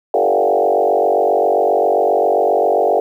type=tone with frequency modulation; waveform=sine; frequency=580 Hz; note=D5; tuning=22 cents flat; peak=-11 dBFS; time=0.14-3 s; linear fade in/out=2 ms; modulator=47.5 Hz; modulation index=4.1; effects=8-bit